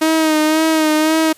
sawtooth tone with vibrato, 313.6 Hz, D#4, 14 cents sharp, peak -8 dBFS, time 0.01-1.33 s, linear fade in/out 10 ms, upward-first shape sine, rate 1.9 Hz, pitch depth 37 cents each way, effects white hiss -47 dBFS RMS until 1.37 s + resampled to 32000 Hz

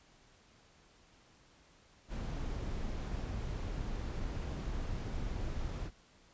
brown noise, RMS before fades -38 dBFS, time 2.08-5.91 s, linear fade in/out 50 ms, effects pink hiss -64 dBFS RMS until 6.33 s + resampled to 16000 Hz

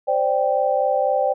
sine chord, C suspended second, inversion none, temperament equal, 523.3 / 587.3 / 784 Hz, C5 / D5 / G5, 0 / 0 / 0 cents, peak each -21 dBFS, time 0.07-1.34 s, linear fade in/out 20 ms, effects none

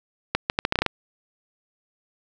clicks, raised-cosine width 0.3 ms, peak -4 dBFS, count 9, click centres 0.35 / 0.499 / 0.589 / 0.651 / 0.724 / 0.757 / 0.789 / 0.82 / 0.863 s, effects none

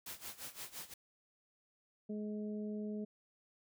white noise with tremolo, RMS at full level -45 dBFS, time 0.06-0.94 s, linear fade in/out 5 ms, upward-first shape sine, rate 5.8 Hz, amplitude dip 85%
harmonic tone, 210.9 Hz, G#3, 27 cents sharp, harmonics 1 / 2 / 3, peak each -39 / -45 / -53 dBFS, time 2.09-3.05 s, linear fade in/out 10 ms
effects none

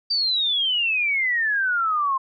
sine exponential sweep, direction down, 4699 to 1046.5 Hz, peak -19 dBFS, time 0.1-2.18 s, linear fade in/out 10 ms, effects none

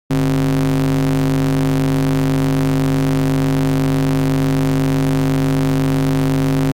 square ring-modulated tone, 61 Hz, B1, 21 cents flat, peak -11 dBFS, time 0.1-6.72 s, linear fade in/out 10 ms, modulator 207 Hz, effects AAC 64 kbps

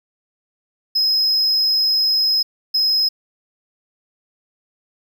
triangle tone bursts at uneven times, 5110 Hz, D#8, 45 cents sharp, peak -13 dBFS, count 2, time 0.95-2.43 / 2.74-3.09 s, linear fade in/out 10 ms, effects 8-bit

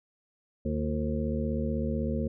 harmonic tone with a mistuned harmonic, 76 Hz, D#2, 40 cents flat, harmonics 1 / 2 / 3 / 5 / 6 / 7, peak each -32 / -35 / -31 / -39 / -38 / -37 dBFS, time 0.65-2.28 s, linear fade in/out 5 ms, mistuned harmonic 5, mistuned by -120 cents, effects none

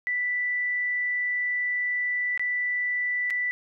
sine tone with dropouts, 1975.5 Hz, B6, in tune, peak -24 dBFS, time 0.07-3.51 s, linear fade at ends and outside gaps 0 ms, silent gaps 2.376-2.395 / 3.302-3.306 s, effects none

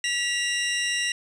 sawtooth tone pair together, 1941.6 / 2794 Hz, B6 / F7, -30 / 0 cents, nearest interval tritone, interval 630 cents, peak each -23 dBFS, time 0.04-1.12 s, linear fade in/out 2 ms, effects resampled to 22050 Hz + 9-bit

